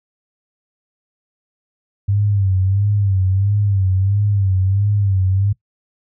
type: tone with vibrato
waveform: sine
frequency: 98.4 Hz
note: G2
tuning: 7 cents sharp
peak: -13 dBFS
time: 2.08-5.53 s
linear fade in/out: 10 ms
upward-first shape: sine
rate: 1.5 Hz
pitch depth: 86 cents each way
effects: noise-tail reverb RT60 0.1 s tail -20 dB re dry